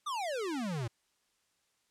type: exponential sweep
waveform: square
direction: down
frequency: 1247 to 108.7 Hz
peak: -34 dBFS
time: 0.06-0.88 s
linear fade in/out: 10 ms
effects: white hiss -75 dBFS RMS until 1.9 s + low-pass 9000 Hz 12 dB/octave